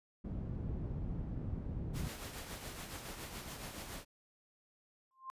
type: low-pass noise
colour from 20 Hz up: white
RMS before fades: -40 dBFS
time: 0.24-2.1 s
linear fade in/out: 10 ms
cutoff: 150 Hz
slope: 12 dB/octave
type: noise with tremolo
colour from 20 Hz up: pink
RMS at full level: -44 dBFS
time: 1.93-4.05 s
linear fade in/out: 50 ms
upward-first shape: triangle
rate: 7.1 Hz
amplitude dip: 50%
type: tone with exponential growth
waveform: sine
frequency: 1054 Hz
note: C6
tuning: 12 cents sharp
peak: -39 dBFS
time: 5.11-5.3 s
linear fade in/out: 0 ms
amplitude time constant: 40 ms
effects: resampled to 32000 Hz